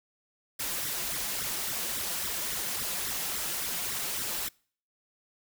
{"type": "noise with flanger", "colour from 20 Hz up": "white", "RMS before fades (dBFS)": -33, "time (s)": [0.59, 4.49], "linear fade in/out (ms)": 10, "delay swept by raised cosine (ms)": [0.53, 5.93], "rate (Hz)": 3.6, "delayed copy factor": 0.9, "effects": ["noise-tail reverb RT60 0.5 s tail -26 dB re dry"]}